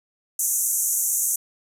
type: band-pass noise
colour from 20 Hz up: pink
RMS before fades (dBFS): -23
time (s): 0.39-1.36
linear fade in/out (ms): 5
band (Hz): 6100 to 14000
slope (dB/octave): 96
effects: none